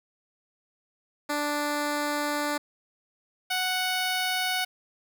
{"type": "tone pair in turn", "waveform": "10% pulse", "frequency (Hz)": [293.7, 740.1], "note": ["D4", "F#5"], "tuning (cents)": [0, 0], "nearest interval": "octave + major third", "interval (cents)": 1600, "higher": "second", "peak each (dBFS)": [-18, -17], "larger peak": "second", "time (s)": [[1.29, 2.58], [3.5, 4.65]], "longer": "first", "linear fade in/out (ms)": 10, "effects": []}